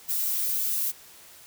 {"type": "noise", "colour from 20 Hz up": "violet", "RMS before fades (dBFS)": -27, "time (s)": [0.08, 0.92], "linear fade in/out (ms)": 20, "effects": ["white hiss -50 dBFS RMS until 1.46 s"]}